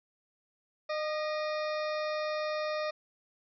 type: harmonic tone with a mistuned harmonic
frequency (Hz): 611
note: D#5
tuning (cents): -32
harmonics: 1 / 2 / 3 / 4 / 6 / 7 / 8 / 9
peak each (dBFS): -32 / -38 / -42 / -44 / -48 / -49 / -50 / -51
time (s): 0.89-2.91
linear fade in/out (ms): 10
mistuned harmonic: 3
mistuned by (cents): +50
effects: none